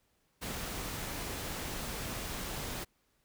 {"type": "noise", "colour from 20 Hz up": "pink", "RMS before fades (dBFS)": -39, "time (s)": [0.41, 2.85], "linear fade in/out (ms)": 20, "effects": ["pink hiss -74 dBFS RMS until 3.24 s"]}